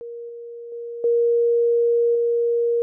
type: tone with level steps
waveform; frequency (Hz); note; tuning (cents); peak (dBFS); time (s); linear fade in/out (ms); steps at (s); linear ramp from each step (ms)
sine; 470.5; A#4; +16; -31 / -33 / -29 / -15 / -17; 0.01-2.82; 0; 0.29 / 0.72 / 1.04 / 2.15; 2
effects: none